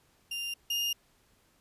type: tone pair in turn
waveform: 35% pulse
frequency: 2794 / 2828 Hz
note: F7 / F7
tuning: 0 / +21 cents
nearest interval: unison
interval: 21 cents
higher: second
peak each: -32 / -27 dBFS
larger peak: second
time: 0.31-0.54 / 0.7-0.93 s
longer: neither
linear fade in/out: 5 ms
effects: pink hiss -67 dBFS RMS until 1.6 s + resampled to 32000 Hz